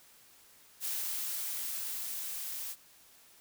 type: noise with level ramp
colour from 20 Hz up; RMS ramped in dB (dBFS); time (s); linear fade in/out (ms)
blue; -35 to -40; 0.8-2.76; 50
effects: white hiss -60 dBFS RMS until 3.4 s